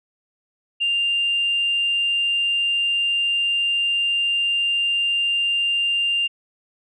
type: tone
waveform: sine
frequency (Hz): 2794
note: F7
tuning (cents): 0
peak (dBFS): -17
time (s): 0.8-6.28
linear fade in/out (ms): 20
effects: tanh soft clip ceiling -13 dBFS